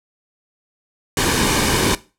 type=noise with comb filter; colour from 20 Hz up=pink; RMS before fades=-17 dBFS; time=1.17-1.95 s; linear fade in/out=2 ms; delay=1.5 ms; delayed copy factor=-0.5; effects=noise-tail reverb RT60 0.3 s tail -18 dB re dry + low-pass 11000 Hz 12 dB/octave